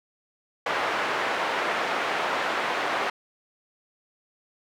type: band-pass noise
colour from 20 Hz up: pink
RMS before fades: -27 dBFS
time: 0.66-3.1 s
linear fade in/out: 5 ms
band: 610 to 2100 Hz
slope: 12 dB/octave
effects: none